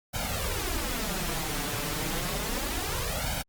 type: noise with flanger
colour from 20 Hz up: pink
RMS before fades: -31 dBFS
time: 0.13-3.43 s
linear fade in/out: 20 ms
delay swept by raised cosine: 1.3 to 6.9 ms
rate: 0.31 Hz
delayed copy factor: +0.85
effects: Opus 48 kbps